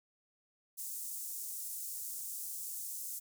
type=high-pass noise; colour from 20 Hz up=pink; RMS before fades=-42 dBFS; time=0.77-3.2 s; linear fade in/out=20 ms; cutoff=7400 Hz; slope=24 dB/octave; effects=none